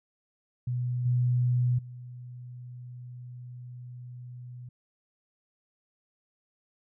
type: tone with level steps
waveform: sine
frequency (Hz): 123.47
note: B2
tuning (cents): 0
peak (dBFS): -27 / -22 / -40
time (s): 0.67-4.69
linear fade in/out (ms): 5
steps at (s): 1.05 / 1.78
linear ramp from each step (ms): 10
effects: none